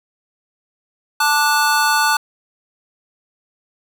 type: chord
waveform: square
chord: D major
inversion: second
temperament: just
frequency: 881 / 1174.7 / 1468.3 Hz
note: A5 / D6 / F#6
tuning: +2 / 0 / -14 cents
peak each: -18 / -21 / -18 dBFS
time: 1.2-2.17 s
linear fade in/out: 5 ms
effects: none